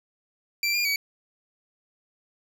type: tone with pitch steps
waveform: 25% pulse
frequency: 2350 / 2407 / 2270 Hz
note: D7 / D7 / C#7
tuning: +1 / +42 / +41 cents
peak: -19 dBFS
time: 0.63-0.96 s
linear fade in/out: 2 ms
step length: 110 ms
effects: none